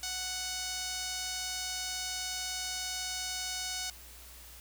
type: tone with band-pass filter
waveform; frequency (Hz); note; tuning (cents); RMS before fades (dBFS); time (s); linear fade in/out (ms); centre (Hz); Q
sawtooth; 740; F#5; 0; -37; 0.03-3.9; 2; 5800; 1.5
effects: added 60 Hz sine -53 dBFS peak until 4.6 s + white hiss -52 dBFS RMS until 4.6 s